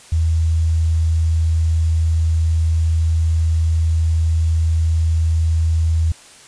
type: tone with quantisation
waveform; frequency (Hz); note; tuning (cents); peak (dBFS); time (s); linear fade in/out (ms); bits
sine; 81.2; E2; -26; -13; 0.12-6.12; 5; 7
effects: white hiss -43 dBFS RMS until 6.47 s + resampled to 22050 Hz